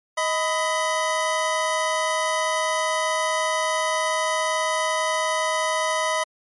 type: tone pair together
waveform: 25% pulse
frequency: 628.7 / 998 Hz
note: D#5 / B5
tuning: +18 / +18 cents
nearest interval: minor sixth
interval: 800 cents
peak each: -20 dBFS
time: 0.17-6.24 s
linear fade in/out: 10 ms
effects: MP3 48 kbps